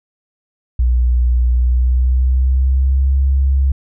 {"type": "tone with pitch glide", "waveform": "sine", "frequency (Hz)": [60.9, 67.57], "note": ["B1", "C#2"], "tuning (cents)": [-24, -44], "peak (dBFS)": -10, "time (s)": [0.79, 3.72], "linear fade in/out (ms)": 5, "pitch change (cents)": 180, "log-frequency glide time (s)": [1.52, 3.15], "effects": []}